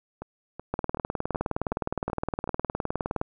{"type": "two click trains", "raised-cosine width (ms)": 1, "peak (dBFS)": [-22, -13], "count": [7, 49], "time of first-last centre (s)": [[0.22, 2.476], [0.74, 3.214]], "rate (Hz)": [2.66, 19.4], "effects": []}